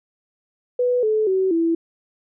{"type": "tone with pitch steps", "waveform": "sine", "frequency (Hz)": [493.9, 432.5, 378.7, 331.5], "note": ["B4", "A4", "F#4", "E4"], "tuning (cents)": [0, -30, 40, 10], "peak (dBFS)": -16, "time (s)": [0.79, 1.75], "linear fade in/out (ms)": 5, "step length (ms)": 240, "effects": []}